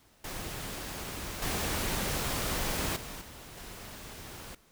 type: noise with level steps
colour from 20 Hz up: pink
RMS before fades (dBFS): -39 / -32 / -42 / -48 / -45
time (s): 0.24-4.55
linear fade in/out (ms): 5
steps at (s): 1.42 / 2.96 / 3.21 / 3.57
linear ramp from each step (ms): 5
effects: pink hiss -63 dBFS RMS until 4.71 s